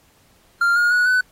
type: tone with pitch steps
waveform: triangle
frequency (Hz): 1394 / 1428.2 / 1463.3 / 1499.2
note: F6 / F6 / F#6 / F#6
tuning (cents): -4 / +38 / -20 / +22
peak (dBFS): -12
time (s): 0.61-1.21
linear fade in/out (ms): 5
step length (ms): 150
effects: pink hiss -57 dBFS RMS until 1.31 s + AAC 48 kbps